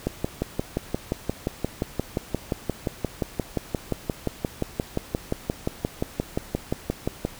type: click train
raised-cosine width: 2 ms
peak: -10 dBFS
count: 42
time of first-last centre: 0.07-7.25 s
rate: 5.71 Hz
effects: pink hiss -44 dBFS RMS until 7.39 s